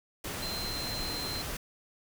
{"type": "tone in noise", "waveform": "sine", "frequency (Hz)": 4117, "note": "C8", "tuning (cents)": -29, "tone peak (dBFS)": -36, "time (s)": [0.42, 1.42], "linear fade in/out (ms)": 5, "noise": "pink", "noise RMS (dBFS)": -37, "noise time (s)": [0.24, 1.57], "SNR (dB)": -2, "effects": []}